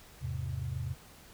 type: chord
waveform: sine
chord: E augmented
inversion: none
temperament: equal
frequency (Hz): 82.41 / 103.83 / 130.81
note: E2 / G#2 / B#2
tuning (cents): 0 / 0 / 0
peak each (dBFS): -38 / -39 / -36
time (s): 0.21-0.95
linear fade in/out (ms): 20
effects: pink hiss -55 dBFS RMS until 1.33 s